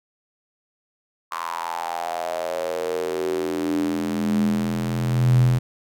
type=tone with high-pass filter sweep; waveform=square; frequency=42 Hz; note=E1; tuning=33 cents sharp; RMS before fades=-23 dBFS; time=1.31-5.59 s; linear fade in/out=10 ms; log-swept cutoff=1100 to 110 Hz; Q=6.7; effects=none